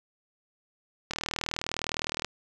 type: click train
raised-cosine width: 0.2 ms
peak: -13 dBFS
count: 46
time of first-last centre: 1.11-2.246 s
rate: 39.6 Hz
effects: none